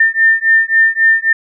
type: beating tone pair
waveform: sine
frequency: 1800 / 1803.7 Hz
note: A6 / A6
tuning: +39 / +42 cents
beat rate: 3.7 Hz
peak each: -11 dBFS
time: 0-1.33 s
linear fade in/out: 5 ms
effects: none